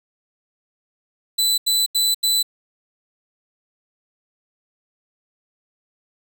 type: tone bursts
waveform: sawtooth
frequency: 3995 Hz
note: B7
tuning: 19 cents sharp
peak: -13 dBFS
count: 4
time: 1.38-2.429 s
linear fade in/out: 10 ms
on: 200 ms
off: 83 ms
effects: none